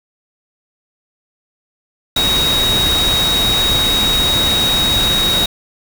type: tone in noise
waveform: sine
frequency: 3786 Hz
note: A#7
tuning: 26 cents sharp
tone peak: -13 dBFS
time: 2.16-5.46 s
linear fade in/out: 5 ms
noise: pink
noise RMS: -19 dBFS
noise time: 2.16-5.46 s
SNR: +3 dB
effects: none